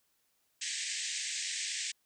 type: band-pass noise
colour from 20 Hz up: white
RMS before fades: -37 dBFS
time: 0.61-1.92 s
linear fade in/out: 10 ms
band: 1700 to 8400 Hz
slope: 96 dB/octave
effects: white hiss -75 dBFS RMS until 2.05 s